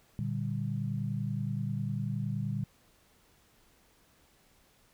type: chord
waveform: sine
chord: G minor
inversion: first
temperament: equal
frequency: 116.54 / 146.83 / 196 Hz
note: Bb2 / D3 / G3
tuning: 0 / 0 / 0 cents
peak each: -34 / -35 / -36 dBFS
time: 0.19-2.64 s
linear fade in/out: 0 ms
effects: pink hiss -65 dBFS RMS until 4.93 s